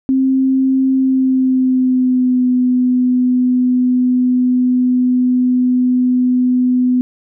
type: tone with pitch glide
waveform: sine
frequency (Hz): 264.3 to 250.8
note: C4 to B3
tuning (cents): +18 to +27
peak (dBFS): -10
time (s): 0.09-7.01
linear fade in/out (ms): 0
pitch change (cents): -91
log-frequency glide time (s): 0.93-2.45
effects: none